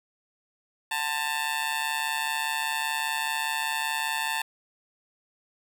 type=tone with amplitude modulation; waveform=15% pulse; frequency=889 Hz; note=A5; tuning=18 cents sharp; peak=-17 dBFS; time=0.91-4.42 s; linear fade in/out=5 ms; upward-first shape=sine; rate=145 Hz; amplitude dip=75%; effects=none